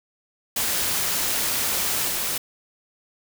white noise with level steps, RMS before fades -24 / -26 dBFS, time 0.56-2.38 s, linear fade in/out 5 ms, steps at 2.08 s, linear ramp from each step 5 ms, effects none

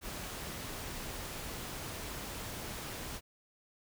pink noise, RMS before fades -42 dBFS, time 0.01-3.21 s, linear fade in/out 50 ms, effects none

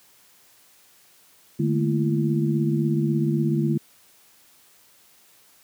sine tone cluster, 148.9 / 216.3 / 232.8 / 336.8 Hz, D3 / A3 / A#3 / E4, +24 / -29 / -2 / +37 cents, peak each -22 / -25 / -29 / -26 dBFS, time 1.59-3.78 s, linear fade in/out 10 ms, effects white hiss -56 dBFS RMS until 5.63 s + high-pass 80 Hz 12 dB/octave

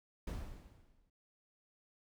brown noise with exponential decay, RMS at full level -37 dBFS, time 0.27-1.1 s, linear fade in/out 5 ms, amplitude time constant 180 ms, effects none

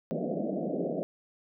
pink band-pass noise, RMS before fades -32 dBFS, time 0.11-1.03 s, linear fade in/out 0 ms, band 160 to 690 Hz, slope 96 dB/octave, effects none

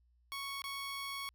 15% pulse tone with dropouts, 1108.7 Hz, C#6, in tune, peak -33 dBFS, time 0.32-1.29 s, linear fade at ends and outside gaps 0 ms, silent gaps 0.619-0.641 s, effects added 60 Hz sine -67 dBFS peak until 1.34 s

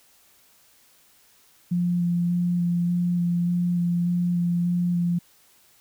sine tone with vibrato, 174.61 Hz, F3, in tune, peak -20 dBFS, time 1.71-5.19 s, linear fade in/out 10 ms, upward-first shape square, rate 1.7 Hz, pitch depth 11 cents each way, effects white hiss -58 dBFS RMS until 5.8 s

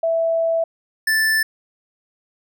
sine / square tone pair in turn, 659.3 / 1760.1 Hz, E5 / A6, 0 / 0 cents, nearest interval octave + perfect fourth, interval 1700 cents, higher second, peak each -16 / -16 dBFS, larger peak neither, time 0.03-0.64 / 1.07-1.43 s, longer first, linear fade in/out 5 ms, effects none

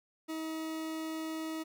40% pulse tone, 318.6 Hz, D#4, 41 cents sharp, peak -35 dBFS, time 0.28-1.64 s, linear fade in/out 20 ms, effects 12-bit

